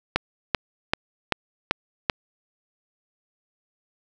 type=click train; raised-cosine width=0.3 ms; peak=-3 dBFS; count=6; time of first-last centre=0.16-2.098 s; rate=2.58 Hz; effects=none